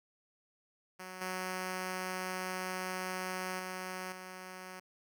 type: tone with level steps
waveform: 5% pulse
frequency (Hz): 185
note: F#3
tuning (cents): 0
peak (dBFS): -33 / -25 / -28 / -34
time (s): 0.99-4.8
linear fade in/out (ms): 10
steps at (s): 1.21 / 3.59 / 4.12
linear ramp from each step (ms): 5
effects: none